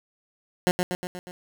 15% pulse tone with echo, 180 Hz, F#3, 47 cents flat, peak -12 dBFS, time 0.67-0.71 s, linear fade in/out 0 ms, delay 120 ms, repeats 5, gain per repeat -4 dB, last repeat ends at 1.31 s, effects none

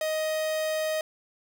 45% pulse tone, 626 Hz, D#5, 10 cents sharp, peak -26 dBFS, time 0.01-1.01 s, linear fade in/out 2 ms, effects none

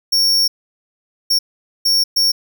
45% pulse tone bursts at uneven times, 5500 Hz, F8, 27 cents flat, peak -12 dBFS, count 4, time 0.12-0.48 / 1.3-1.39 / 1.85-2.04 / 2.16-2.32 s, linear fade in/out 10 ms, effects none

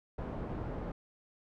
pink low-pass noise, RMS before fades -39 dBFS, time 0.18-0.92 s, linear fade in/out 5 ms, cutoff 830 Hz, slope 12 dB/octave, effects none

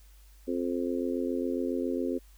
harmonic tone, 87.31 Hz, F2, in tune, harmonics 3 / 4 / 5 / 6, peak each -31 / -33 / -35 / -37 dBFS, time 0.47-2.19 s, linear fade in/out 20 ms, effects added 50 Hz sine -52 dBFS peak until 2.37 s + white hiss -63 dBFS RMS until 2.37 s

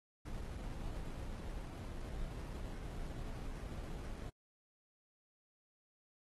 brown noise with sample-and-hold, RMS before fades -44 dBFS, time 0.25-4.3 s, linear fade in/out 10 ms, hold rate 3675 Hz, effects AAC 32 kbps

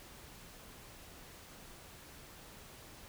silence, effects pink hiss -54 dBFS RMS until 3.08 s

